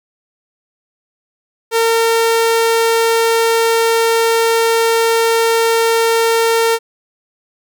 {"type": "tone", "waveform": "sawtooth", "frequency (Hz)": 456.5, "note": "A#4", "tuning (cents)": -36, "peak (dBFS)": -7, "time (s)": [1.71, 6.79], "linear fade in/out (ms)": 50, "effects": []}